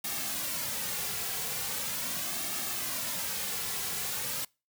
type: noise with flanger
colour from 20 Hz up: white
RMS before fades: -34 dBFS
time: 0.04-4.45 s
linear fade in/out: 5 ms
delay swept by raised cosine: 2 to 3.3 ms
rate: 0.4 Hz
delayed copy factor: -0.6
effects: noise-tail reverb RT60 0.3 s tail -26 dB re dry